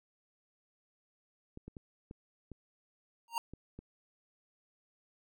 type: clicks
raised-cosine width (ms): 3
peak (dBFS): -33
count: 7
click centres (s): 1.574 / 1.68 / 1.768 / 2.111 / 2.517 / 3.536 / 3.79
type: tone with exponential growth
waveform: square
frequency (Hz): 928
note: A#5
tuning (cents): -8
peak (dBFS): -28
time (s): 3.28-3.38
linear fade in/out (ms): 1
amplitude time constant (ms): 21
effects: none

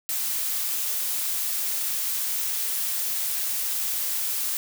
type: noise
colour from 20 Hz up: blue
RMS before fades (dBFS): -27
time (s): 0.09-4.57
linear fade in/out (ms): 0
effects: none

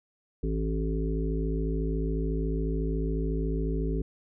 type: harmonic tone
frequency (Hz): 54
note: A1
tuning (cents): -32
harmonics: 1 / 3 / 5 / 7 / 8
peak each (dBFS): -28 / -33 / -35 / -36 / -37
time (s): 0.43-4.02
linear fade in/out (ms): 5
effects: none

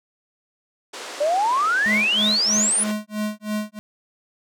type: band-pass noise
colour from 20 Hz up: pink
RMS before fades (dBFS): -35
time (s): 0.93-2.92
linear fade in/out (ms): 10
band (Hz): 350 to 8500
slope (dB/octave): 24
type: exponential sweep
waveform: sine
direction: up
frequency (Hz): 566 to 10200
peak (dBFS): -17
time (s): 1.2-2.84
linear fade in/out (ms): 10
type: tone with tremolo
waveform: square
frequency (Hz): 211.9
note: G#3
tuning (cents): +35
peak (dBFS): -22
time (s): 1.86-3.79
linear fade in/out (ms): 0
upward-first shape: sine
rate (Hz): 3.1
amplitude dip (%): 100
effects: none

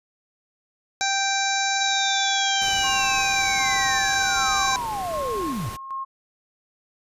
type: harmonic tone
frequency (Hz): 784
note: G5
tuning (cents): 0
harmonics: 1 / 2 / 3 / 5 / 6 / 7 / 8 / 9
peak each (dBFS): -25 / -27 / -30 / -28 / -39 / -32 / -30 / -34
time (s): 1.01-4.76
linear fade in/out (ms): 0
type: linear sweep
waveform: sine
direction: down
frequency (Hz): 3951 to 85.8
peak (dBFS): -26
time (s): 1.76-5.7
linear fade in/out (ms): 10
type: noise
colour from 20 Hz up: pink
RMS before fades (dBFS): -37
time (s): 2.61-5.77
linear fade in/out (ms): 10
type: tone with tremolo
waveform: sine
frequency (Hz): 1074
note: C6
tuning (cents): +45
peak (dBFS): -27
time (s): 2.83-6.05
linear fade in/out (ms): 20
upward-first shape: square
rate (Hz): 1.3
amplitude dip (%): 55
effects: resampled to 32000 Hz

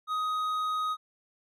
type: tone with hard clipping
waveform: triangle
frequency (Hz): 1254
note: D#6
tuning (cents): +13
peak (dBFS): -29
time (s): 0.07-0.97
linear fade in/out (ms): 50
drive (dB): 9
effects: none

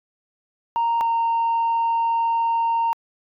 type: tone pair in turn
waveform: sine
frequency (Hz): 929 / 921.5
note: A#5 / A#5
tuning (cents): -6 / -20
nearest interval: unison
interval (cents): 14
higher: first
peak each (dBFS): -16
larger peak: neither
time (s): 0.76-1.01 / 1.01-2.93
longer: second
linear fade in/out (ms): 0
effects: tanh soft clip ceiling -16 dBFS

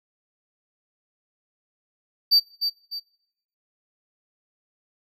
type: tone with echo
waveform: triangle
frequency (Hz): 4631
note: D8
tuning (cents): -25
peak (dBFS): -12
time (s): 2.31-2.4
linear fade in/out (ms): 20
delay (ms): 300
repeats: 2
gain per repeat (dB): -8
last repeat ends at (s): 3
effects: noise-tail reverb RT60 0.8 s tail -24 dB re dry

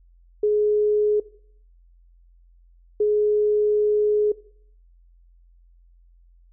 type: tone pair in turn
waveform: sine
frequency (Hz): 420.2 / 420.2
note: G#4 / G#4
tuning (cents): +20 / +20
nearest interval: unison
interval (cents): 0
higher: neither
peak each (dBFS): -16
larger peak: neither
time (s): 0.43-1.2 / 3-4.32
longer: second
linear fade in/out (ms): 5
effects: noise-tail reverb RT60 0.6 s tail -19 dB re dry + added 43 Hz sine -51 dBFS peak until 6.52 s

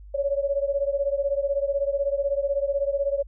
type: beating tone pair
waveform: sine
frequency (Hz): 554.4 / 570.4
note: C#5 / C#5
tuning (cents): 0 / +49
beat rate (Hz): 16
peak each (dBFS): -24 / -26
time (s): 0.14-3.23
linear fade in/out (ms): 10
effects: added 50 Hz sine -41 dBFS peak until 3.27 s

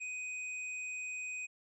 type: tone with hard clipping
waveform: sine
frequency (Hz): 2500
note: D#7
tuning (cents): +8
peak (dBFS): -40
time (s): 0-1.47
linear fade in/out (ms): 20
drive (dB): 11
effects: resampled to 24000 Hz

